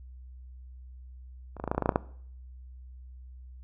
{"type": "clicks", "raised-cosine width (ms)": 1, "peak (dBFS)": [-29, -22, -18, -16, -12, -19, -11, -13, -11, -7, -27, -8], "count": 12, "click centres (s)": [1.567, 1.599, 1.64, 1.677, 1.715, 1.748, 1.78, 1.823, 1.859, 1.892, 1.922, 1.959], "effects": ["noise-tail reverb RT60 0.6 s tail -20 dB re dry", "added 63 Hz sine -44 dBFS peak until 3.63 s"]}